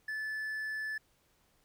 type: tone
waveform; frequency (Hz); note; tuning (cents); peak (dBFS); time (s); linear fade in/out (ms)
triangle; 1740; A6; -20; -33; 0.08-0.98; 5
effects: pink hiss -71 dBFS RMS until 1.64 s